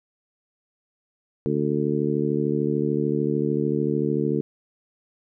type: harmonic tone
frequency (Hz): 73.42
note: D2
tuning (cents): 0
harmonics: 2 / 3 / 4 / 5 / 6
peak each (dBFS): -27 / -27 / -27 / -27 / -27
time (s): 1.46-4.41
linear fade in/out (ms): 0
effects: none